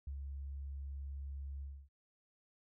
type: tone with ADSR envelope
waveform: sine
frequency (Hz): 69.3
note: C#2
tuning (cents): 0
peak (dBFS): -39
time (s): 0.07-1.89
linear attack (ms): 4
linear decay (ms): 84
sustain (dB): -2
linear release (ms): 270
effects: none